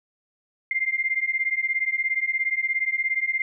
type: beating tone pair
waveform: sine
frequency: 2093 / 2110 Hz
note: C7 / C7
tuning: 0 / +14 cents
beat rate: 17 Hz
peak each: -25 dBFS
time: 0.71-3.42 s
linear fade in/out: 2 ms
effects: none